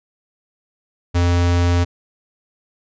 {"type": "tone", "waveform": "square", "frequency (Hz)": 87.31, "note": "F2", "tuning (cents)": 0, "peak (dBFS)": -14, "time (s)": [1.14, 1.85], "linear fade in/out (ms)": 20, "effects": ["resampled to 16000 Hz"]}